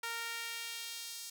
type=tone with high-pass filter sweep; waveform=sawtooth; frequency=462.9 Hz; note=A#4; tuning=12 cents flat; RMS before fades=-42 dBFS; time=0.03-1.3 s; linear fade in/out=5 ms; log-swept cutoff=1300 to 5300 Hz; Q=1.1; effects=none